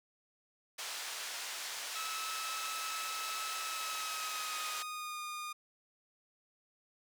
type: band-pass noise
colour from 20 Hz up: white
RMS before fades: -42 dBFS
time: 0.78-4.83 s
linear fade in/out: 10 ms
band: 730 to 6700 Hz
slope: 12 dB/octave
type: tone with pitch glide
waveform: sawtooth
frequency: 1300 to 1220 Hz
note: E6 to D#6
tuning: -24 to -34 cents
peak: -36 dBFS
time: 1.95-5.53 s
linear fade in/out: 10 ms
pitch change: -110 cents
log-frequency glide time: 3.69-5.19 s
effects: none